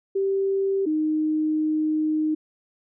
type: tone pair in turn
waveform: sine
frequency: 390 / 309.5 Hz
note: G4 / D#4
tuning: -9 / -9 cents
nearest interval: major third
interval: 400 cents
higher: first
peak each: -20 dBFS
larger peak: neither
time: 0.15-0.86 / 0.86-2.35 s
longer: second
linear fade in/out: 10 ms
effects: none